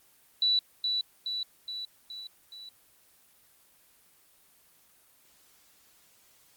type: tone with echo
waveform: sine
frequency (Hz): 3951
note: B7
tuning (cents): 0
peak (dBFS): -22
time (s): 0.42-0.59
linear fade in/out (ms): 2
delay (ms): 420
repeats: 5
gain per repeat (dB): -4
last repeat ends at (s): 2.69
effects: white hiss -62 dBFS RMS until 6.56 s + Opus 24 kbps